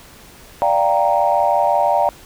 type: chord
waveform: sine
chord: G minor seventh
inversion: second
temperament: equal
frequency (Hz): 587.3 / 698.5 / 784 / 932.3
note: D5 / F5 / G5 / Bb5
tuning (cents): 0 / 0 / 0 / 0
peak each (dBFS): -18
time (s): 0.62-2.09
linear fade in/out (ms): 0
effects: tanh soft clip ceiling -3 dBFS + pink hiss -43 dBFS RMS until 2.25 s